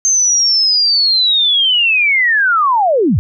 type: linear sweep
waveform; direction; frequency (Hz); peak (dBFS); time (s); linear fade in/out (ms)
sine; down; 6340 to 68.5; -9; 0.05-3.19; 0
effects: none